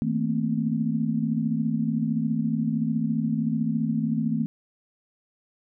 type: tone cluster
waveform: sine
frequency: 159.9 / 223.1 / 237 / 258.4 Hz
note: D#3 / A3 / A#3 / C4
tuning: +48 / +24 / +29 / -21 cents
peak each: -28 / -25 / -32 / -30 dBFS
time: 0.02-4.46 s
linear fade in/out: 0 ms
effects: none